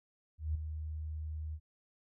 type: tone with ADSR envelope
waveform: sine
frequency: 77.6 Hz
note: D#2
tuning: 4 cents flat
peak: -29 dBFS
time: 0.38-1.6 s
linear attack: 170 ms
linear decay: 6 ms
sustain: -8 dB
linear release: 62 ms
effects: none